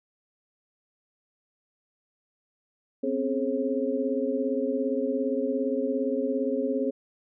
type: tone cluster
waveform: sine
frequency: 255.1 / 272.5 / 423.7 / 539 Hz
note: C4 / C#4 / G#4 / C#5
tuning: -44 / -29 / +35 / -49 cents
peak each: -30 dBFS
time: 3.03-6.91 s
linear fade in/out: 10 ms
effects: none